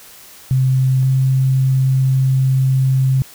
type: tone pair in turn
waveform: sine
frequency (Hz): 130.81 / 132.18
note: C3 / C3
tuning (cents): 0 / +18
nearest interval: unison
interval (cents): 18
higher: second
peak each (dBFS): -11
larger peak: neither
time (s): 0.51-1.03 / 1.03-3.22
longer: second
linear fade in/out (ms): 0
effects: white hiss -41 dBFS RMS until 3.34 s